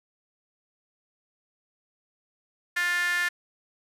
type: tone with high-pass filter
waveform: sawtooth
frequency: 352.2 Hz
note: F4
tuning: 15 cents sharp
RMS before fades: -26 dBFS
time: 2.76-3.29 s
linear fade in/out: 10 ms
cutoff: 1700 Hz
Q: 6.5
effects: resampled to 32000 Hz